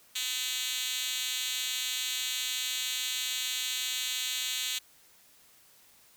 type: tone with high-pass filter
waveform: 5% pulse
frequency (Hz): 253.8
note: B3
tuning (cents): +47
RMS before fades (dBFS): -33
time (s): 0.15-4.79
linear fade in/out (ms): 10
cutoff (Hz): 4000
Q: 2.2
effects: white hiss -60 dBFS RMS until 6.16 s